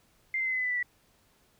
sine tone with pitch steps, 2093 / 2073 / 2052 / 2032 / 2012 / 1992.7 / 1973.2 / 1954 Hz, C7 / C7 / C7 / B6 / B6 / B6 / B6 / B6, 0 / -17 / -34 / +49 / +32 / +15 / -2 / -19 cents, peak -27 dBFS, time 0.34-0.828 s, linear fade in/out 2 ms, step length 61 ms, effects pink hiss -66 dBFS RMS until 1.59 s

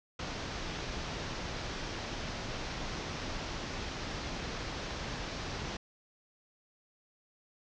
pink low-pass noise, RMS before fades -39 dBFS, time 0.19-5.77 s, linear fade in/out 5 ms, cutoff 6200 Hz, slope 48 dB/octave, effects none

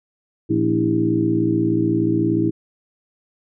harmonic tone with a mistuned harmonic, 56.9 Hz, A#1, 41 cents flat, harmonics 2 / 3 / 4 / 5 / 6 / 7, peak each -24 / -25 / -28 / -25 / -18 / -27 dBFS, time 0.49-2.51 s, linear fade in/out 20 ms, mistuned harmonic 6, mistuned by -86 cents, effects none

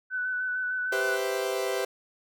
sine tone with vibrato, 1498 Hz, F#6, 21 cents sharp, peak -27 dBFS, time 0.1-1.19 s, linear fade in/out 50 ms, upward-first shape square, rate 6.6 Hz, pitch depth 17 cents each way
40% pulse chord, C major seventh, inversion second, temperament equal, 392 / 493.9 / 523.3 / 659.3 Hz, G4 / B4 / C5 / E5, 0 / 0 / 0 / 0 cents, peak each -30 / -33 / -32 / -34 dBFS, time 0.92-1.85 s, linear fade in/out 5 ms
effects none

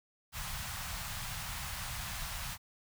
pink band-stop noise, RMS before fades -40 dBFS, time 0.32-2.58 s, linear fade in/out 50 ms, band 160 to 790 Hz, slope 24 dB/octave, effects none

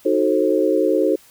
sine chord, D# diminished seventh, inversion none, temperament equal with one note detuned, 311.1 / 370 / 440 / 532.4 Hz, D#4 / F#4 / A4 / C5, 0 / 0 / 0 / +30 cents, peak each -20 dBFS, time 0.05-1.16 s, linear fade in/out 10 ms, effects white hiss -50 dBFS RMS until 1.3 s

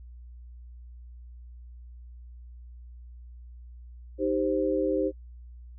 sine chord, C minor, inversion first, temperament equal, 311.1 / 392 / 523.3 Hz, Eb4 / G4 / C5, 0 / 0 / 0 cents, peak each -28 dBFS, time 4.18-5.12 s, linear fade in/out 50 ms, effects noise-tail reverb RT60 0.1 s tail -25 dB re dry + added 60 Hz sine -43 dBFS peak until 5.78 s

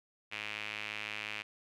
sawtooth tone with band-pass filter, 105.9 Hz, G#2, 34 cents sharp, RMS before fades -41 dBFS, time 0.31-1.43 s, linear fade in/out 20 ms, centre 2500 Hz, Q 3.7, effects none

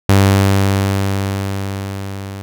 sawtooth tone with level ramp, 98 Hz, G2, in tune, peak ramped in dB -3 to -22 dBFS, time 0.09-2.42 s, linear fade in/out 0 ms, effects none

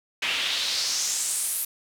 pink noise with band-pass filter sweep, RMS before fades -27 dBFS, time 0.22-1.65 s, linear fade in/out 5 ms, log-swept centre 2500 to 12000 Hz, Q 2.7, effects none

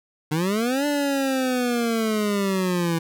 25% pulse linear two-way sweep, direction up then down, 147.7 to 293.7 to 163.5 Hz, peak -17 dBFS, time 0.31-2.99 s, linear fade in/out 10 ms, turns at 0.86 s, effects none

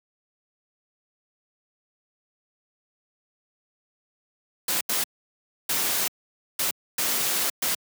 white noise bursts at uneven times, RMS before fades -25 dBFS, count 6, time 4.68-4.81 / 4.89-5.04 / 5.69-6.08 / 6.59-6.71 / 6.98-7.5 / 7.62-7.75 s, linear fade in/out 5 ms, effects high-pass 150 Hz 12 dB/octave

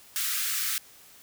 white high-pass noise, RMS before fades -29 dBFS, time 0.16-0.78 s, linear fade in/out 0 ms, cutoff 1200 Hz, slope 96 dB/octave, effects white hiss -53 dBFS RMS until 1.22 s

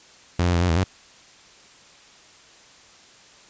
sawtooth tone with pitch steps, 87.7 / 88.5 / 85.3 / 89.7 / 81.8 / 93.7 Hz, F2 / F2 / F2 / F2 / E2 / F#2, +8 / +23 / -40 / +47 / -13 / +22 cents, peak -14 dBFS, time 0.39-0.84 s, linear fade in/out 5 ms, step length 75 ms, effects white hiss -50 dBFS RMS until 3.49 s + resampled to 16000 Hz

